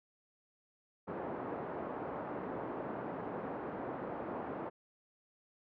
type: band-pass noise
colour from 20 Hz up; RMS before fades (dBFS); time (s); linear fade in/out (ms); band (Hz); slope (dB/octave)
pink; -41; 1.07-4.7; 20; 260 to 970; 12
effects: low-pass 2000 Hz 12 dB/octave